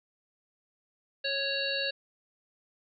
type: harmonic tone with a mistuned harmonic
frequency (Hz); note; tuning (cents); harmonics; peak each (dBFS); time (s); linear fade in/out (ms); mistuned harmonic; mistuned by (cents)
554.4; C#5; 0; 1 / 3 / 5 / 7 / 8; -35 / -35 / -35 / -35 / -35; 1.24-1.91; 10; 1; -16
effects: none